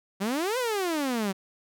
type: exponential two-way sweep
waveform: sawtooth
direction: up then down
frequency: 185.7 to 523.3 to 185.7 Hz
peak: -22 dBFS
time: 0.2-1.33 s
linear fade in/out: 20 ms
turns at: 0.58 s
effects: none